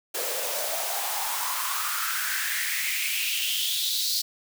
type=noise with high-pass filter sweep; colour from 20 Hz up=white; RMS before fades=-28 dBFS; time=0.14-4.22 s; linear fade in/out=10 ms; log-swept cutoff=460 to 4500 Hz; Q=5.2; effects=none